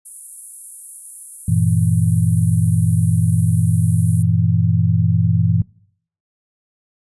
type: high-pass noise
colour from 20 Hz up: pink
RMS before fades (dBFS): -30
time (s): 0.05-4.23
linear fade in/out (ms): 10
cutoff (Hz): 9600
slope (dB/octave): 48
type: chord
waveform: sine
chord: E diminished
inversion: first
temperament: equal with one note detuned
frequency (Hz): 96.65 / 116.54 / 164.81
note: G2 / Bb2 / E3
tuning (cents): -24 / 0 / 0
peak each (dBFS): -17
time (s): 1.48-5.62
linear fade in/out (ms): 5
effects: noise-tail reverb RT60 0.6 s tail -22 dB re dry + resampled to 24000 Hz